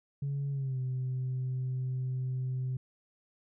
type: tone with pitch glide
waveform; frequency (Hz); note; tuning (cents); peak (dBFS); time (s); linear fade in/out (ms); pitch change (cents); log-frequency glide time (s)
sine; 140.2 to 128.56; C#3 to C3; +20 to -30; -29; 0.22-2.77; 5; -150; 0.51-0.79
effects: tanh soft clip ceiling -28 dBFS